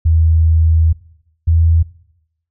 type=tone pair in turn; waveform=sine; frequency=80.8 / 82.26 Hz; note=E2 / E2; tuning=-34 / -3 cents; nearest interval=unison; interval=31 cents; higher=second; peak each=-8 dBFS; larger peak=neither; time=0.05-0.93 / 1.47-1.83 s; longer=first; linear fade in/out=10 ms; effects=noise-tail reverb RT60 0.8 s tail -20 dB re dry